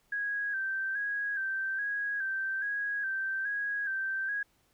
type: tone with vibrato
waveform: sine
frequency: 1606 Hz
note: G6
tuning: 41 cents sharp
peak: -30 dBFS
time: 0.12-4.43 s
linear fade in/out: 5 ms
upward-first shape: square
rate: 1.2 Hz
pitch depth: 49 cents each way
effects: pink hiss -70 dBFS RMS until 4.73 s